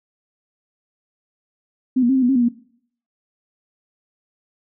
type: tone with pitch steps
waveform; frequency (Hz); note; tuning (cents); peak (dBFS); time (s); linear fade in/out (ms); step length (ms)
sine; 257.4 / 238.5 / 267.1 / 261.7 / 243.8 / 269.8 / 243.3 / 237; C4 / A#3 / C4 / C4 / B3 / C#4 / B3 / A#3; -28 / +40 / +36 / 0 / -22 / -47 / -26 / +29; -13; 1.96-2.488; 10; 66
effects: noise-tail reverb RT60 0.6 s tail -18 dB re dry